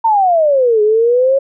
sine exponential two-way sweep, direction down then up, 928 to 416.3 to 553 Hz, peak -8 dBFS, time 0.04-1.39 s, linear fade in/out 10 ms, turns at 0.82 s, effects none

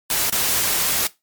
white noise with dropouts, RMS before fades -20 dBFS, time 0.1-1.07 s, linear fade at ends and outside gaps 2 ms, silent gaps 0.299-0.324 s, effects noise-tail reverb RT60 0.2 s tail -18 dB re dry + MP3 96 kbps

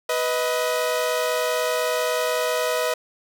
sawtooth tone pair together, 493.9 / 629.9 Hz, B4 / D#5, 0 / +21 cents, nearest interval major third, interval 421 cents, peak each -20 dBFS, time 0.09-2.94 s, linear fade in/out 5 ms, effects none

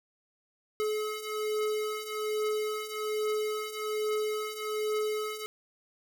square beating tone pair, 426.6 / 427.8 Hz, G#4 / A4, +46 / -49 cents, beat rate 1.2 Hz, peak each -36 / -32 dBFS, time 0.8-5.46 s, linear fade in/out 0 ms, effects none

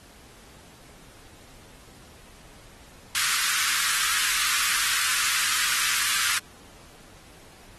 pink high-pass noise, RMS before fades -25 dBFS, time 3.15-6.38 s, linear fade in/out 0 ms, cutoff 1200 Hz, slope 48 dB/octave, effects pink hiss -51 dBFS RMS until 7.78 s + AAC 32 kbps

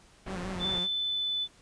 pink low-pass noise, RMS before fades -40 dBFS, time 0.26-0.79 s, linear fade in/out 5 ms, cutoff 2000 Hz, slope 12 dB/octave
sawtooth tone with vibrato, 184.1 Hz, F#3, 8 cents flat, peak -32 dBFS, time 0.26-0.88 s, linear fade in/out 50 ms, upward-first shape square, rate 5.2 Hz, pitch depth 59 cents each way
sine tone with pitch glide, 3520 to 3498 Hz, A7 to A7, 0 to -11 cents, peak -28 dBFS, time 0.59-1.48 s, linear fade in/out 50 ms, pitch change -11 cents, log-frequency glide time 0.79-1.36 s
effects pink hiss -59 dBFS RMS until 1.61 s + resampled to 22050 Hz

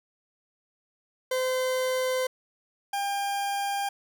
40% pulse tone pair in turn, 514 / 800.9 Hz, C5 / G5, -31 / +37 cents, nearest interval minor sixth, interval 768 cents, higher second, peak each -24 / -26 dBFS, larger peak first, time 1.31-2.27 / 2.93-3.89 s, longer neither, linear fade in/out 5 ms, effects none

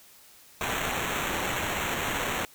violet noise with sample-and-hold, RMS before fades -30 dBFS, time 0.61-2.45 s, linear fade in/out 0 ms, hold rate 4900 Hz, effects white hiss -54 dBFS RMS until 2.54 s

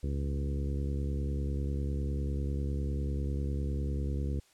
harmonic tone with a mistuned harmonic, 70 Hz, C#2, 18 cents sharp, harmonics 1 / 2 / 3 / 4 / 5 / 6 / 7, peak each -31 / -37 / -41 / -43 / -45 / -47 / -48 dBFS, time 0.03-4.4 s, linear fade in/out 5 ms, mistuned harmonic 1, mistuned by +29 cents, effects white hiss -64 dBFS RMS until 4.53 s + low-pass 9000 Hz 12 dB/octave

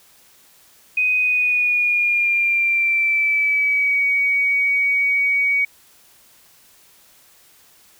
sine tone with pitch glide, 2500 to 2253 Hz, D#7 to C#7, +8 to +28 cents, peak -15 dBFS, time 0.97-5.65 s, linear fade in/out 5 ms, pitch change -180 cents, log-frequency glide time 1.19-4.04 s, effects white hiss -52 dBFS RMS until 7.99 s

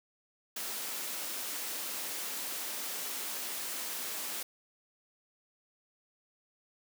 white high-pass noise, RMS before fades -38 dBFS, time 0.56-4.43 s, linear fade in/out 5 ms, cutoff 210 Hz, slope 24 dB/octave, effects none

